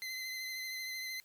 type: tone with vibrato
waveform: 25% pulse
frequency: 2053 Hz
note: C7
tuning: 33 cents flat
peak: -35 dBFS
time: 0.02-1.2 s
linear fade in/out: 0 ms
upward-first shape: sine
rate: 13 Hz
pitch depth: 22 cents each way
effects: white hiss -66 dBFS RMS until 1.24 s